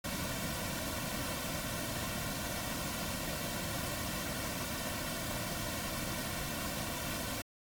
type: noise with comb filter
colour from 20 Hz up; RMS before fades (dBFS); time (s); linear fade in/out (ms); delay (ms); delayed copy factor
pink; -38; 0.04-7.42; 5; 2.4; -0.7
effects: AAC 64 kbps